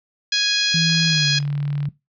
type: harmonic tone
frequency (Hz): 830.6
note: G#5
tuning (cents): 0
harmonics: 2 / 3 / 4 / 5 / 6 / 7 / 8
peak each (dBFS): -25 / -26 / -23 / -21 / -22 / -31 / -34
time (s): 0.32-1.39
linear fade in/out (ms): 5
type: tone with pitch glide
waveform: sine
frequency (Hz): 163.3 to 143.81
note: E3 to D3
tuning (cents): -16 to -36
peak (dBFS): -19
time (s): 0.74-1.89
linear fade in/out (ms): 5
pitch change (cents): -220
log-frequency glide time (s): 1.07-1.28
type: click train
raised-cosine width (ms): 0.3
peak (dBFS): -24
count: 39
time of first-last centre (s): 0.9-1.855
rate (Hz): 39.8
effects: noise-tail reverb RT60 0.2 s tail -19 dB re dry